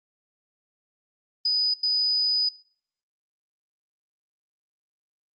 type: tone bursts at uneven times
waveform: sine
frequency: 4978 Hz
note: D#8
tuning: in tune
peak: -20 dBFS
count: 2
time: 1.45-1.74 / 1.83-2.49 s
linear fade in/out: 5 ms
effects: noise-tail reverb RT60 0.6 s tail -23 dB re dry + Opus 24 kbps